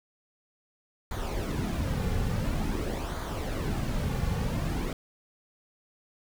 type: noise with flanger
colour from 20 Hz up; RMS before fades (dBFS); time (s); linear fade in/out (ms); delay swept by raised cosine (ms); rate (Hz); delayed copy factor
brown; -30; 1.11-4.93; 2; 0.37 to 3.17; 0.48; -0.55
effects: none